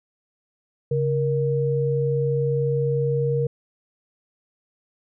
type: tone pair together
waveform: sine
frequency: 138.59 / 469.7 Hz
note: C#3 / A#4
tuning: 0 / +13 cents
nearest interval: octave + major sixth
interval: 2113 cents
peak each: -22 dBFS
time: 0.91-3.47 s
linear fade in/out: 5 ms
effects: none